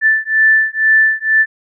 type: beating tone pair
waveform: sine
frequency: 1760 / 1762.1 Hz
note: A6 / A6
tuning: 0 / +2 cents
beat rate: 2.1 Hz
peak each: -12 dBFS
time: 0.01-1.46 s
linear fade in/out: 50 ms
effects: none